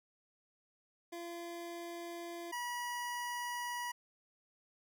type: tone pair in turn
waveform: 25% pulse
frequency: 342.2 / 967.9 Hz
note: F4 / B5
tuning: -35 / -35 cents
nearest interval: octave + tritone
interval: 1800 cents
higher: second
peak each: -39 / -34 dBFS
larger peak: second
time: 1.12-2.52 / 2.52-3.92 s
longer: neither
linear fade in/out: 10 ms
effects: none